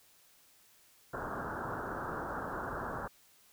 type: low-pass noise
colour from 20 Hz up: white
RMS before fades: -39 dBFS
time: 1.13-3.08 s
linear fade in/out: 10 ms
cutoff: 1600 Hz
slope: 96 dB/octave
effects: white hiss -64 dBFS RMS until 3.52 s